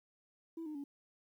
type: tone with pitch steps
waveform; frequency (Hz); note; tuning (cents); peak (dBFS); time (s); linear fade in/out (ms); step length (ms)
sine; 328.9 / 305.1 / 283; E4 / D#4 / C#4; -4 / -34 / +36; -39; 0.57-0.84; 5; 90
effects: tanh soft clip ceiling -38 dBFS + 12-bit